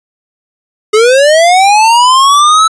square linear sweep, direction up, 415.3 to 1318.5 Hz, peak -4 dBFS, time 0.93-2.68 s, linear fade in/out 10 ms, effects resampled to 22050 Hz

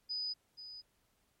sine tone with echo, 4978 Hz, D#8, in tune, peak -35 dBFS, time 0.09-0.34 s, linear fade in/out 20 ms, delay 480 ms, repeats 1, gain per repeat -11 dB, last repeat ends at 0.82 s, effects pink hiss -75 dBFS RMS until 1.4 s + MP3 64 kbps

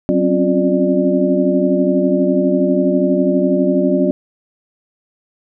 sine tone cluster, 187.5 / 262.3 / 274.5 / 353.8 / 595 Hz, F#3 / C4 / C#4 / F4 / D5, +23 / +4 / -17 / +23 / +22 cents, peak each -18 dBFS, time 0.09-4.11 s, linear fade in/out 0 ms, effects none

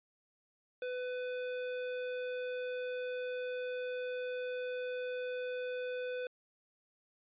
square tone, 500 Hz, B4, 21 cents sharp, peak -37 dBFS, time 0.82-6.27 s, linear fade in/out 2 ms, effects resampled to 8000 Hz

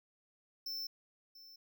square tone with echo, 5330 Hz, E8, 18 cents sharp, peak -39 dBFS, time 0.66-0.87 s, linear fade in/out 5 ms, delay 690 ms, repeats 1, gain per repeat -15 dB, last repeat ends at 1.56 s, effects none

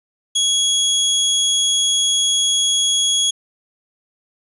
25% pulse tone, 3330 Hz, G#7, 4 cents sharp, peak -11 dBFS, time 0.35-3.31 s, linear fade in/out 10 ms, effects resampled to 24000 Hz

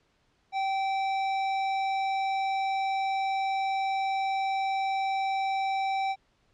sine tone with hard clipping, 775 Hz, G5, 20 cents flat, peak -28 dBFS, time 0.52-6.16 s, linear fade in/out 50 ms, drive 13 dB, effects pink hiss -69 dBFS RMS until 6.53 s + low-pass 5000 Hz 12 dB/octave

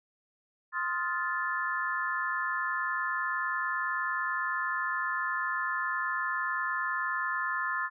sine chord, F dominant seventh, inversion second, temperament just, 1047.7 / 1257.2 / 1396.9 / 1746.1 Hz, C6 / Eb6 / F6 / A6, +2 / +18 / 0 / -14 cents, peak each -34 / -37 / -36 / -32 dBFS, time 0.72-7.9 s, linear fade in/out 50 ms, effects none

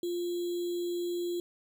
sine tone with sample-and-hold, 349.2 Hz, F4, in tune, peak -30 dBFS, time 0.03-1.4 s, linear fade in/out 2 ms, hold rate 3675 Hz, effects none

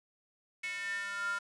square tone with high-pass filter sweep, 200 Hz, G3, 35 cents sharp, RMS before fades -37 dBFS, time 0.63-1.39 s, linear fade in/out 10 ms, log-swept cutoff 2200 to 1300 Hz, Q 8.9, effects resampled to 22050 Hz + 9-bit

